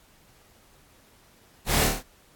pink noise with echo, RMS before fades -24 dBFS, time 1.66-1.9 s, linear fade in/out 50 ms, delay 27 ms, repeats 5, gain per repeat -3 dB, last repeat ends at 2.035 s, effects pink hiss -58 dBFS RMS until 2.35 s + AAC 64 kbps

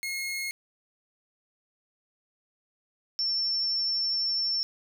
sawtooth / sine tone pair in turn, 2159 / 5406 Hz, C#7 / E8, -46 / +43 cents, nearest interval octave + major third, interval 1589 cents, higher second, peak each -27 / -25 dBFS, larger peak second, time 0.03-0.51 / 3.19-4.63 s, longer second, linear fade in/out 0 ms, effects none

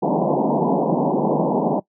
pink band-pass noise, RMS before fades -19 dBFS, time 0.02-1.8 s, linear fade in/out 10 ms, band 150 to 970 Hz, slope 96 dB/octave, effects noise-tail reverb RT60 0.1 s tail -20 dB re dry

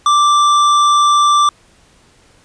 triangle tone with tanh clipping, 1174.7 Hz, D6, in tune, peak -10 dBFS, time 0.06-1.49 s, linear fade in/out 2 ms, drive 18 dB, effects pink hiss -50 dBFS RMS until 2.44 s + resampled to 22050 Hz

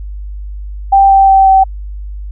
sine tone with pitch steps, 785 / 779.6 / 774.2 / 768.8 Hz, G5 / G5 / G5 / G5, +2 / -10 / -22 / -34 cents, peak -3 dBFS, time 0.92-1.64 s, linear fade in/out 10 ms, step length 180 ms, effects added 50 Hz sine -21 dBFS peak until 2.31 s

